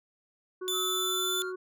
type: harmonic tone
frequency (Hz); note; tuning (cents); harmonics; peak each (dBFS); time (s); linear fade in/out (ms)
370; F#4; 0; 1 / 3 / 4; -34 / -46 / -49; 0.61-1.56; 10
type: tone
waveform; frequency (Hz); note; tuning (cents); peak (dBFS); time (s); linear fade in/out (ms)
sawtooth; 3500; A7; -10; -26; 0.68-1.42; 0
type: tone with pitch glide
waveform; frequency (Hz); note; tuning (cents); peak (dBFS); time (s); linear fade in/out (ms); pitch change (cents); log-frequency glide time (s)
triangle; 1295 to 1396; E6 to F6; -31 to -1; -34; 0.71-1.53; 50; +130; 0.86-1.41
effects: none